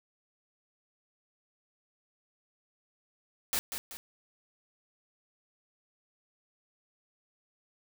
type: noise with echo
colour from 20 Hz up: white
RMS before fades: -30 dBFS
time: 3.53-3.59 s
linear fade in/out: 0 ms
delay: 190 ms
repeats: 2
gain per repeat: -7 dB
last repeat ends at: 3.97 s
effects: none